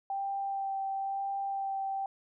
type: tone with vibrato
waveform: sine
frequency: 784 Hz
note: G5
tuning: in tune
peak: -31 dBFS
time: 0.1-2.06 s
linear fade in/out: 2 ms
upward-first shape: sine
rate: 1 Hz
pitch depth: 12 cents each way
effects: none